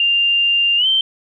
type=tone with pitch glide; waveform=sine; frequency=2794 to 3118 Hz; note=F7 to G7; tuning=0 to -10 cents; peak=-12 dBFS; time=0-1.01 s; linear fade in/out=2 ms; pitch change=+190 cents; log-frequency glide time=0.77-0.87 s; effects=9-bit